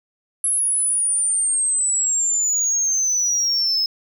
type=exponential sweep; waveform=sine; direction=down; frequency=10880 to 5140 Hz; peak=-15 dBFS; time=0.44-3.86 s; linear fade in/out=2 ms; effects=tanh soft clip ceiling -15 dBFS